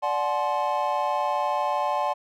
triangle chord, D dominant seventh, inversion none, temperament equal with one note detuned, 587.3 / 740 / 859.4 / 1046.5 Hz, D5 / F#5 / A5 / C6, 0 / 0 / -41 / 0 cents, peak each -27 / -27 / -25 / -27 dBFS, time 0.02-2.14 s, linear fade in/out 20 ms, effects none

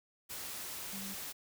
sine tone in noise, 195.5 Hz, G3, 4 cents flat, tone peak -44 dBFS, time 0.92-1.15 s, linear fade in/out 20 ms, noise white, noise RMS -43 dBFS, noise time 0.29-1.33 s, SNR -4 dB, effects none

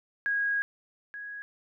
sine tone pair in turn, 1644 / 1660.2 Hz, G#6 / G#6, -18 / -1 cents, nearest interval unison, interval 17 cents, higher second, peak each -25 / -37 dBFS, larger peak first, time 0.26-0.62 / 1.14-1.42 s, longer first, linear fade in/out 0 ms, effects none

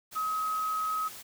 sine tone in noise, 1272 Hz, D#6, 38 cents sharp, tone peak -28 dBFS, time 0.15-1.09 s, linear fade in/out 20 ms, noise white, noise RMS -45 dBFS, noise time 0.11-1.23 s, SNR +14 dB, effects none

